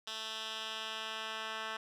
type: tone with band-pass filter sweep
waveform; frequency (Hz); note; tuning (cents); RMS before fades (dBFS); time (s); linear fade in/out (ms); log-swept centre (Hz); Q
10% pulse; 220.2; A3; +2; -41; 0.07-1.77; 5; 3800 to 2100; 1.7
effects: none